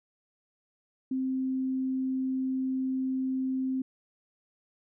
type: tone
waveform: sine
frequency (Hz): 261.6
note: C4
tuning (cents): 0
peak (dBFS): -27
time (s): 1.11-3.82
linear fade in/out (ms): 5
effects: none